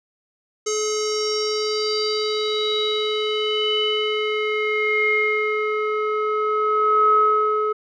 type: tone with low-pass filter sweep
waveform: square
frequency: 427.2 Hz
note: G#4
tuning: 49 cents sharp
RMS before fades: -21 dBFS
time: 0.66-7.73 s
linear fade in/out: 10 ms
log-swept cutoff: 6600 to 1100 Hz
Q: 8.6
effects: none